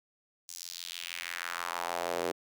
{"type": "tone with high-pass filter sweep", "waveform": "square", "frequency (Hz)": 43.14, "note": "F1", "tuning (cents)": -20, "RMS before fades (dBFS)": -37, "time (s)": [0.48, 2.32], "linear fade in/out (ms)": 10, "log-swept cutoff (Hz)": [6600, 410], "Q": 2.1, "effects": []}